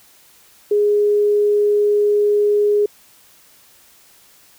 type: tone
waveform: sine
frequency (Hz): 414.3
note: G#4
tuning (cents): -4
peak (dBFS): -12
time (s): 0.71-2.86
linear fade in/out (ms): 5
effects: white hiss -50 dBFS RMS until 4.58 s